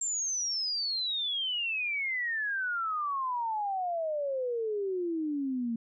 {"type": "exponential sweep", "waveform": "sine", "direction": "down", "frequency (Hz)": [7459, 225.7], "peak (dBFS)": -29, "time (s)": [0.01, 5.76], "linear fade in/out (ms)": 5, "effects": []}